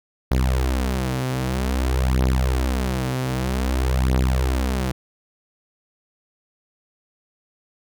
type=beating tone pair; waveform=sawtooth; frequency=64 / 64.52 Hz; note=C2 / C2; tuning=-38 / -24 cents; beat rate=0.52 Hz; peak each=-18 dBFS; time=0.31-4.92 s; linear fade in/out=5 ms; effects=none